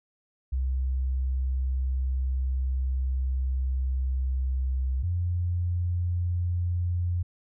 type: tone pair in turn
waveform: sine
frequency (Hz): 65 / 87.8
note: C2 / F2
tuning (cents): -11 / +10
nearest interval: perfect fourth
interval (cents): 521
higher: second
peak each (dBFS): -24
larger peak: neither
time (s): 0.52-5.03 / 5.03-7.23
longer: first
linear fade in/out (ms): 10
effects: none